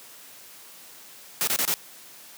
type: noise bursts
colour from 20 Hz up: white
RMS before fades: -24 dBFS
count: 4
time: 1.41-1.74 s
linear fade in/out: 0 ms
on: 63 ms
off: 26 ms
effects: white hiss -47 dBFS RMS until 2.37 s + high-pass 150 Hz 12 dB/octave